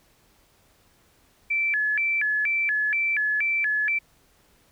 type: tone with vibrato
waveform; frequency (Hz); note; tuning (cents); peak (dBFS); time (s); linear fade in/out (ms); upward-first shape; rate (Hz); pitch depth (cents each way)
sine; 1997; B6; +19; -21; 1.5-3.99; 10; square; 2.1; 270
effects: pink hiss -61 dBFS RMS until 4.71 s